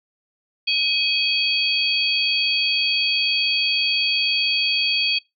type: tone cluster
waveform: sine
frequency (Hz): 2527 / 3286 / 4534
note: D#7 / G#7 / C#8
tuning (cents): +26 / -19 / +38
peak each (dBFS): -22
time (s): 0.67-5.19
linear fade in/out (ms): 10
effects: noise-tail reverb RT60 0.2 s tail -25 dB re dry